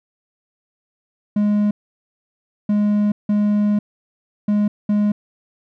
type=tone bursts at uneven times; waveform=triangle; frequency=207.7 Hz; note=G#3; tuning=in tune; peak=-12 dBFS; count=5; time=1.36-1.71 / 2.69-3.12 / 3.29-3.79 / 4.48-4.68 / 4.89-5.12 s; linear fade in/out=5 ms; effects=none